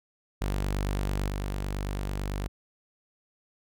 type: tone with level steps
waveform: sawtooth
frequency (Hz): 49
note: G1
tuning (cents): 0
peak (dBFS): -23 / -26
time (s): 0.41-2.48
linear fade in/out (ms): 10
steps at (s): 1.28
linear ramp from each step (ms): 5
effects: none